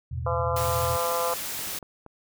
sine chord, E suspended fourth, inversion none, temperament just, 82.41 / 109.88 / 123.61 Hz, E2 / A2 / B2, 0 / -2 / +2 cents, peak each -31 / -37 / -32 dBFS, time 0.11-0.97 s, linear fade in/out 10 ms
harmonic tone, 170.1 Hz, F3, 45 cents flat, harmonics 3 / 4 / 5 / 6 / 7 / 8, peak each -28 / -32 / -35 / -31 / -32 / -37 dBFS, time 0.26-1.34 s, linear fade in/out 5 ms
white noise, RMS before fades -33 dBFS, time 0.56-1.79 s, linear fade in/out 5 ms
click train, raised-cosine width 1 ms, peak -30 dBFS, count 5, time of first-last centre 1.12-2.063 s, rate 4.24 Hz
effects none

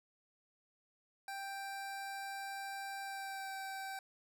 25% pulse tone with pitch glide, 786 to 775.2 Hz, G5 to G5, +4 to -20 cents, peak -38 dBFS, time 1.28-3.99 s, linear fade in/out 2 ms, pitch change -24 cents, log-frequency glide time 3.02-3.54 s, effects none

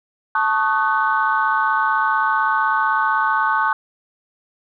sine chord, D# half-diminished seventh, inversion second, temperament equal with one note detuned, 880 / 1108.7 / 1244.5 / 1505 Hz, A5 / C#6 / D#6 / F#6, 0 / 0 / 0 / +29 cents, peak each -20 / -20 / -23 / -20 dBFS, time 0.35-3.73 s, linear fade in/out 2 ms, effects tanh soft clip ceiling -6 dBFS

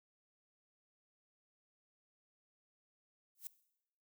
violet noise with exponential growth, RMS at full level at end -41 dBFS, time 3.35-3.47 s, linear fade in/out 1 ms, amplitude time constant 24 ms, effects noise-tail reverb RT60 0.8 s tail -18 dB re dry

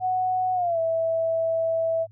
sine tone with pitch glide, 740 to 655.5 Hz, F#5 to E5, 0 to -10 cents, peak -21 dBFS, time 0-2.07 s, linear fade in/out 50 ms, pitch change -210 cents, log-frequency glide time 0.54-0.79 s, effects added 106 Hz sine -48 dBFS peak until 2.11 s

